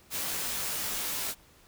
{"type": "noise with comb filter", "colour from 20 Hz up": "white", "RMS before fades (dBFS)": -33, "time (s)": [0.1, 1.35], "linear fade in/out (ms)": 50, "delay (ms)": 16, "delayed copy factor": -0.65, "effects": ["pink hiss -59 dBFS RMS until 1.67 s"]}